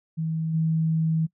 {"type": "tone with level steps", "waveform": "sine", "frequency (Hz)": 160.7, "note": "E3", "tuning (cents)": -44, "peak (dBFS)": [-24, -20], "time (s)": [0.17, 1.27], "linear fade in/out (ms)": 20, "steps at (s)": 0.53, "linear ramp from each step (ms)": 20, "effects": ["noise-tail reverb RT60 0.1 s tail -23 dB re dry"]}